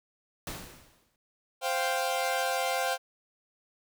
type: noise with exponential decay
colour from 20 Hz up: pink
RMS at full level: -36 dBFS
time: 0.47-1.16 s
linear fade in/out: 1 ms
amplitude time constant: 150 ms
type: chord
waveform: sawtooth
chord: C suspended fourth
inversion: none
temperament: equal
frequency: 523.3 / 698.5 / 784 Hz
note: C5 / F5 / G5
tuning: 0 / 0 / 0 cents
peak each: -28 dBFS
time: 1.61-2.98 s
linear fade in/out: 50 ms
effects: none